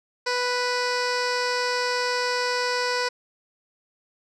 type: tone with low-pass filter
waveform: 15% pulse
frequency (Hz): 493.9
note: B4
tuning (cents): 0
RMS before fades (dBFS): -25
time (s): 0.26-3.09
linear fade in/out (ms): 10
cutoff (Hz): 5400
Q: 2.1
effects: none